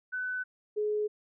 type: tone pair in turn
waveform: sine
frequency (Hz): 1503 / 421.8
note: F#6 / G#4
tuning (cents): +27 / +27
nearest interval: octave + minor seventh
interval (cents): 2200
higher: first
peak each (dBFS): -31 / -27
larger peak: second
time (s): 0.12-0.44 / 0.76-1.08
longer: neither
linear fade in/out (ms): 20
effects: none